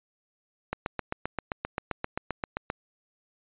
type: click train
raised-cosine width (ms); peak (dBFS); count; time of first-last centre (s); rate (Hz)
0.5; -14; 16; 0.73-2.701; 7.61
effects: resampled to 8000 Hz